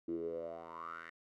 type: tone with band-pass filter sweep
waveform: 10% pulse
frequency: 83.1 Hz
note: E2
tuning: 15 cents sharp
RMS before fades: -43 dBFS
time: 0.08-1.1 s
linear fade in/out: 5 ms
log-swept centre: 310 to 1800 Hz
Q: 8.8
effects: none